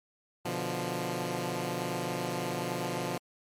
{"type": "chord", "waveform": "10% pulse", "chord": "B diminished", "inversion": "none", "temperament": "equal", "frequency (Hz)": [123.47, 146.83, 174.61], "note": ["B2", "D3", "F3"], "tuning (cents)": [0, 0, 0], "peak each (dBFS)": [-28, -30, -26], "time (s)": [0.45, 3.18], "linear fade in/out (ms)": 5, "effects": ["MP3 64 kbps"]}